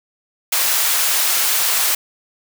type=high-pass noise; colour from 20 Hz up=white; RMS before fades=-17 dBFS; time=0.52-1.95 s; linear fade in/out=5 ms; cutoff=690 Hz; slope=12 dB/octave; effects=none